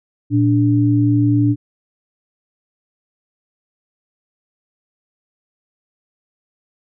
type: tone pair together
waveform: sine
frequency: 115.84 / 291.9 Hz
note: A#2 / D4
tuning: -10 / -10 cents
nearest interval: octave + major third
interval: 1600 cents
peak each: -14 dBFS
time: 0.3-1.56 s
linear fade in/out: 50 ms
effects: none